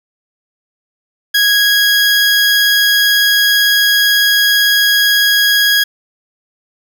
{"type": "tone", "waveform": "20% pulse", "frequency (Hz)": 1653, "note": "G#6", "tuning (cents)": -9, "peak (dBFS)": -4, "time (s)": [1.34, 5.84], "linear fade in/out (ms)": 10, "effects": []}